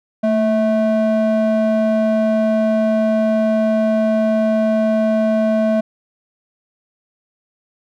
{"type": "ring-modulated tone", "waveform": "triangle", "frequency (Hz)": 435.4, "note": "A4", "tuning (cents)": -18, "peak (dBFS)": -8, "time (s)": [0.23, 5.81], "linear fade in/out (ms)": 10, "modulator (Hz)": 213, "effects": []}